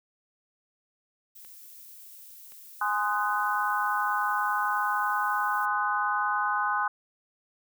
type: noise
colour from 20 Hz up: violet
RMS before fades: -48 dBFS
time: 1.35-5.66 s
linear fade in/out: 10 ms
type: clicks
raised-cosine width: 0.2 ms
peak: -35 dBFS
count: 2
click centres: 1.448 / 2.521 s
type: chord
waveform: sine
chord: Ab dominant seventh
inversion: none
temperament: just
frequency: 830.6 / 1038.3 / 1245.9 / 1495.1 Hz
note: Ab5 / C6 / Eb6 / Gb6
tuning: 0 / -14 / +2 / +18 cents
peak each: -30 dBFS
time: 2.81-6.88 s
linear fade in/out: 5 ms
effects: none